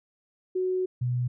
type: tone pair in turn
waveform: sine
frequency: 370 / 123.47 Hz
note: F#4 / B2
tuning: 0 / 0 cents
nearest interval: octave + perfect fifth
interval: 1900 cents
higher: first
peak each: -24 dBFS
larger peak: neither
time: 0.55-0.86 / 1.01-1.28 s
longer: first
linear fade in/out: 10 ms
effects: none